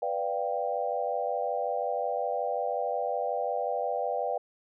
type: chord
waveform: sine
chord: G dominant seventh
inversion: first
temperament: equal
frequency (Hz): 493.9 / 587.3 / 698.5 / 784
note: B4 / D5 / F5 / G5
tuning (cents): 0 / 0 / 0 / 0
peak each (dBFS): -33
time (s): 0.02-4.38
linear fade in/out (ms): 5
effects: none